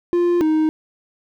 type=tone pair in turn; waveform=triangle; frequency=349.1 / 312.4 Hz; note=F4 / D#4; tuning=-1 / +7 cents; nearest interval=major second; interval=192 cents; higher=first; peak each=-12 dBFS; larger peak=neither; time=0.13-0.41 / 0.41-0.69 s; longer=neither; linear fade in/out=0 ms; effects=none